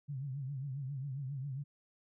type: tone with vibrato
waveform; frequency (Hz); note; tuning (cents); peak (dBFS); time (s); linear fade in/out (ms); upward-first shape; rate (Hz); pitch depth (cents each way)
sine; 136.4; C#3; -28; -37; 0.08-1.64; 20; triangle; 7.4; 140
effects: none